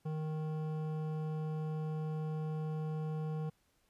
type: tone with hard clipping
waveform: triangle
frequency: 155.56 Hz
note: D#3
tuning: in tune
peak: -37 dBFS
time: 0.05-3.5 s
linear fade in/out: 10 ms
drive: 16 dB
effects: pink hiss -74 dBFS RMS until 3.89 s + resampled to 32000 Hz